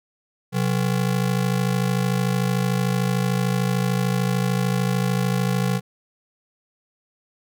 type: ring-modulated tone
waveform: square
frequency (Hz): 155.56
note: D#3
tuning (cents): 0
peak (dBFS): -17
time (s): 0.52-5.81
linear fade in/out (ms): 50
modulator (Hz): 26.7
effects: none